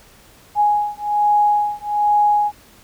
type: beating tone pair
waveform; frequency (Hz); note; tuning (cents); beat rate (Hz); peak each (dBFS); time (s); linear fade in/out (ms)
sine; 831 / 832.2; G#5 / G#5; +1 / +3; 1.2; -17; 0.55-2.52; 50
effects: pink hiss -48 dBFS RMS until 2.83 s